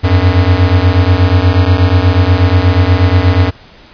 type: beating tone pair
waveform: square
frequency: 87.3 / 95.6 Hz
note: F2 / G2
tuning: 0 / -43 cents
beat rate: 8.3 Hz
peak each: -10 dBFS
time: 0.03-3.51 s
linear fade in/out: 20 ms
effects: pink hiss -39 dBFS RMS until 3.93 s + resampled to 11025 Hz